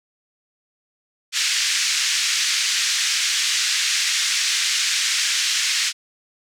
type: band-pass noise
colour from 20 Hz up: white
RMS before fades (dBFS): -21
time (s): 1.32-5.93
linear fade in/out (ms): 50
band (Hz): 1700 to 6800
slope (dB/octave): 24
effects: none